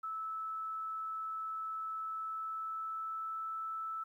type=tone with pitch glide; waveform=sine; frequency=1308 to 1315.6 Hz; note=E6 to E6; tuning=-14 to -4 cents; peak=-37 dBFS; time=0.03-4.04 s; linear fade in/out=10 ms; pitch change=+10 cents; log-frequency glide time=2.04-3.5 s; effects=12-bit